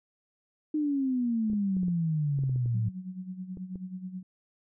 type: exponential sweep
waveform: sine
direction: down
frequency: 309.6 to 108.3 Hz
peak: -25 dBFS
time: 0.74-2.89 s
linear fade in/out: 5 ms
type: clicks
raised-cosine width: 3 ms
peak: -30 dBFS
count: 12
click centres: 1.5 / 1.533 / 1.768 / 1.832 / 1.883 / 2.389 / 2.437 / 2.495 / 2.56 / 2.659 / 3.572 / 3.757 s
type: tone with tremolo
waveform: sine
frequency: 185 Hz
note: F#3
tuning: in tune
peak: -33 dBFS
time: 2.74-4.23 s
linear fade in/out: 5 ms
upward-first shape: sine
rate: 9.3 Hz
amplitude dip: 70%
effects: none